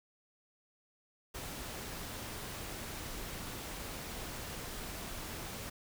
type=noise; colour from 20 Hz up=pink; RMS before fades=-43 dBFS; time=1.34-5.7 s; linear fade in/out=10 ms; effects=none